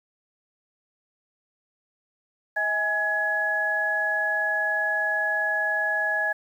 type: tone cluster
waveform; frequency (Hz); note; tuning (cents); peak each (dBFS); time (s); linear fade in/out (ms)
sine; 639 / 828 / 1685; D#5 / G#5 / G#6; +46 / -5 / +25; -31 / -31 / -23; 2.56-6.33; 10
effects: 9-bit